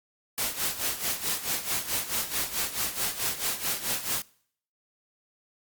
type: noise with tremolo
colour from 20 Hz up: white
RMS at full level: -27 dBFS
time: 0.38-4.22 s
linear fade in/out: 0 ms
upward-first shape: sine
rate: 4.6 Hz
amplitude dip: 75%
effects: noise-tail reverb RT60 0.6 s tail -23 dB re dry + Opus 48 kbps